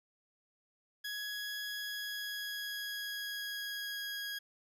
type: tone with pitch glide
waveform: 20% pulse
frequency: 1671 to 1648.9 Hz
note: G#6 to G#6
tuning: +10 to -13 cents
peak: -33 dBFS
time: 1.04-4.39 s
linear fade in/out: 10 ms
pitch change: -23 cents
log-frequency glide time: 1.7-4.22 s
effects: none